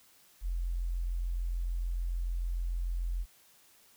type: tone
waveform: sine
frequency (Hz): 43.38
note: F1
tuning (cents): -11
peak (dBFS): -30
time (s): 0.41-3.26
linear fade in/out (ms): 50
effects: white hiss -62 dBFS RMS until 3.96 s